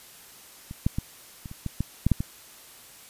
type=clicks; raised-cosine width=5 ms; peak=-24 / -9 / -14 / -25 / -27 / -17 / -13 / -8 / -7 / -15 dBFS; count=10; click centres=0.711 / 0.865 / 0.985 / 1.458 / 1.514 / 1.663 / 1.806 / 2.066 / 2.117 / 2.205 s; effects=white hiss -49 dBFS RMS until 3.09 s + resampled to 32000 Hz